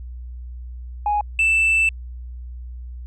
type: tone pair in turn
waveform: sine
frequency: 830.6 / 2650 Hz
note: G#5 / E7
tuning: 0 / +9 cents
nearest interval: octave + minor sixth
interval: 2009 cents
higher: second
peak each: -16 / -12 dBFS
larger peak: second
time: 1.06-1.21 / 1.39-1.89 s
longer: second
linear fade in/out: 2 ms
effects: tanh soft clip ceiling -13 dBFS + added 61 Hz sine -31 dBFS peak until 3.06 s